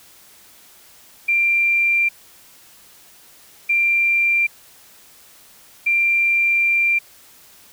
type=tone bursts at uneven times; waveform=sine; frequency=2372 Hz; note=D7; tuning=17 cents sharp; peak=-14 dBFS; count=3; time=1.28-2.09 / 3.69-4.47 / 5.86-6.99 s; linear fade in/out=10 ms; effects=white hiss -48 dBFS RMS until 7.72 s